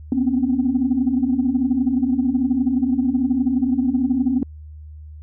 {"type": "tone cluster", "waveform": "sine", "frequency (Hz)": [242.2, 254.7, 273.5], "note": ["B3", "C4", "C#4"], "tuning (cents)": [-34, -46, -23], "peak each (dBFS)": -20, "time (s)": [0.12, 4.43], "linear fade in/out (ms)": 2, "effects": ["tanh soft clip ceiling -9 dBFS", "added 76 Hz sine -35 dBFS peak until 5.22 s"]}